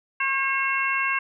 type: harmonic tone with a mistuned harmonic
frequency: 542 Hz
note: C#5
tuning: 39 cents flat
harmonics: 2 / 3 / 4 / 5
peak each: -27 / -27 / -27 / -27 dBFS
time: 0.2-1.19 s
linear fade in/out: 5 ms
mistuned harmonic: 3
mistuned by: -17 cents
effects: none